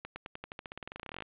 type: accelerating click train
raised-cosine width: 0.3 ms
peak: -24 dBFS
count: 24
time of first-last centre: 0.05-1.223 s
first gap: 110 ms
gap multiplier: 0.92
effects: resampled to 8000 Hz + 9-bit